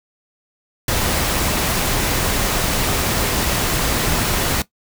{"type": "noise", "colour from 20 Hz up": "pink", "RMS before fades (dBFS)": -19, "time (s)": [0.88, 4.62], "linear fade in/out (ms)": 2, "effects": ["noise-tail reverb RT60 0.1 s tail -17 dB re dry"]}